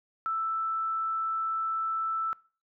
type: tone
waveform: sine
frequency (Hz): 1322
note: E6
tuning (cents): +5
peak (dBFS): -27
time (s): 0.26-2.33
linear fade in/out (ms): 0
effects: noise-tail reverb RT60 0.4 s tail -23 dB re dry